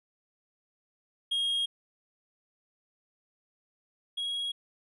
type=tone pair in turn; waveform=triangle; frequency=3259 / 3306 Hz; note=G#7 / G#7; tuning=-33 / -9 cents; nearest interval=unison; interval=24 cents; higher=second; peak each=-25 / -29 dBFS; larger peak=first; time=1.31-1.66 / 4.17-4.52 s; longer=neither; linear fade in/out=10 ms; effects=resampled to 24000 Hz